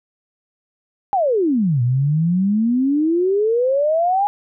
sine exponential two-way sweep, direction down then up, 830.6 to 118.2 to 830.6 Hz, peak -14 dBFS, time 1.13-4.27 s, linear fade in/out 0 ms, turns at 1.82 s, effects none

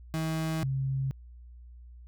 35% pulse / sine tone pair in turn, 160 / 134.54 Hz, D#3 / C3, +49 / +49 cents, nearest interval minor third, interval 300 cents, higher first, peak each -27 dBFS, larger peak neither, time 0.14-0.63 / 0.63-1.11 s, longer first, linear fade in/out 0 ms, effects added 60 Hz sine -46 dBFS peak until 2.07 s

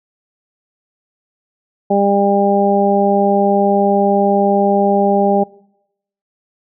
harmonic tone, 200.1 Hz, G3, 36 cents sharp, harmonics 1 / 2 / 3 / 4, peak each -16 / -16 / -16 / -16 dBFS, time 1.9-5.44 s, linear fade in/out 10 ms, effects noise-tail reverb RT60 0.8 s tail -23 dB re dry

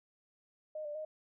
sine tone with pitch steps, 616 / 591 / 620 Hz, D#5 / D5 / D#5, -17 / +11 / -6 cents, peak -38 dBFS, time 0.75-1.05 s, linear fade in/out 5 ms, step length 100 ms, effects none

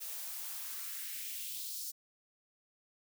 blue noise with high-pass filter sweep, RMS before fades -42 dBFS, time 0-1.92 s, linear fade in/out 20 ms, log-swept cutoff 440 to 5400 Hz, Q 1.9, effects none

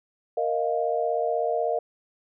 sine chord, Bb suspended fourth, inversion none, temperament equal, 466.2 / 622.3 / 698.5 Hz, Bb4 / Eb5 / F5, 0 / 0 / 0 cents, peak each -27 dBFS, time 0.37-1.79 s, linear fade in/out 5 ms, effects none

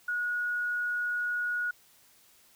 sine tone, 1453 Hz, F#6, 32 cents flat, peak -28 dBFS, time 0.08-1.71 s, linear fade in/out 5 ms, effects white hiss -61 dBFS RMS until 2.55 s

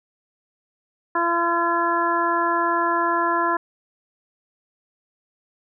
harmonic tone, 340.3 Hz, F4, 45 cents flat, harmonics 1 / 2 / 3 / 4 / 5, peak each -26 / -27 / -21 / -26 / -27 dBFS, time 1.15-3.57 s, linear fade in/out 5 ms, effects none

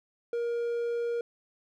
triangle tone, 471.6 Hz, A#4, 20 cents sharp, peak -26 dBFS, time 0.33-1.21 s, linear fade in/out 2 ms, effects none

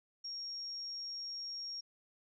sine tone, 5570 Hz, F8, 5 cents flat, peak -40 dBFS, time 0.24-1.81 s, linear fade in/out 10 ms, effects none

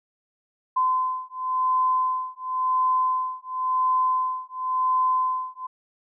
sine beating tone pair, 1025 / 1025.94 Hz, C6 / C6, -36 / -34 cents, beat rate 0.94 Hz, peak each -24 dBFS, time 0.76-5.67 s, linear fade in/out 10 ms, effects none

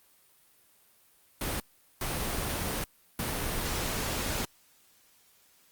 pink noise bursts at uneven times, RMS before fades -32 dBFS, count 3, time 1.41-1.6 / 2.01-2.84 / 3.19-4.45 s, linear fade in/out 2 ms, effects white hiss -63 dBFS RMS until 5.71 s + Opus 32 kbps

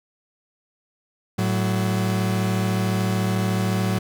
40% pulse tone pair together, 110 / 186.2 Hz, A2 / F#3, 0 / +11 cents, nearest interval major sixth, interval 911 cents, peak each -22 dBFS, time 1.38-3.99 s, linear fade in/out 10 ms, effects none

